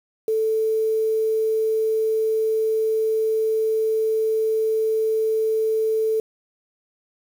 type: tone with quantisation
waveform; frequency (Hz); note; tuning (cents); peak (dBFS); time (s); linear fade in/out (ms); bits
sine; 440; A4; 0; -18; 0.28-6.2; 2; 7
effects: none